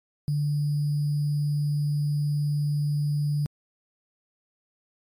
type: tone with sample-and-hold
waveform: sine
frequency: 146.83 Hz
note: D3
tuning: in tune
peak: -22 dBFS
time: 0.28-3.46 s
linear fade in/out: 0 ms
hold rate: 4900 Hz
effects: MP3 64 kbps